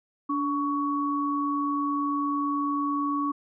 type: tone pair together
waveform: sine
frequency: 289 / 1120 Hz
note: D4 / C#6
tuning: -28 / +18 cents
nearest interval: octave + major seventh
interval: 2346 cents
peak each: -27 dBFS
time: 0.29-3.32 s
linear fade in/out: 10 ms
effects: none